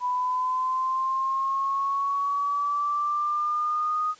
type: linear sweep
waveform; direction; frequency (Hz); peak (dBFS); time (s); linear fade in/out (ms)
sine; up; 987.8 to 1245; -23; 0-4.15; 50
effects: white hiss -53 dBFS RMS until 4.19 s + resampled to 16000 Hz